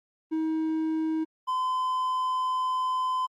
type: tone pair in turn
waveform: triangle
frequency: 317.6 / 1022.4 Hz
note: D#4 / C6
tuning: +36 / -40 cents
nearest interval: octave + minor sixth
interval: 2024 cents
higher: second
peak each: -23 dBFS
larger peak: neither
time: 0.31-1.25 / 1.47-3.27 s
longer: second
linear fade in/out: 20 ms
effects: Opus 24 kbps